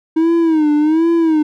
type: tone with vibrato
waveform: triangle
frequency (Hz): 316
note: D#4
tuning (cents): +27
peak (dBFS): -8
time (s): 0.16-1.43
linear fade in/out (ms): 10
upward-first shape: sine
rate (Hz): 1.3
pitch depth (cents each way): 110
effects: none